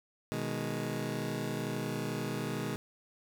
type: chord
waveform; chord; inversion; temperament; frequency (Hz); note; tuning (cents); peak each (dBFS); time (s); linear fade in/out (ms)
20% pulse; G# minor; first; just; 124.59 / 155.74 / 207.7; B2 / D#3 / G#3; +16 / +2 / 0; -33; 0.32-2.76; 0
effects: none